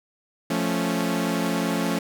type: chord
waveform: sawtooth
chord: F augmented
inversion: none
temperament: equal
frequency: 174.61 / 220 / 277.2 Hz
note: F3 / A3 / C#4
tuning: 0 / 0 / 0 cents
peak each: -23 dBFS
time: 0.5-1.99 s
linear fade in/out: 5 ms
effects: none